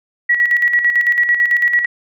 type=tone with tremolo; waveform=sine; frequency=1927 Hz; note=B6; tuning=43 cents flat; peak=-9 dBFS; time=0.29-1.86 s; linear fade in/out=10 ms; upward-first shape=square; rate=9 Hz; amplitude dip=55%; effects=none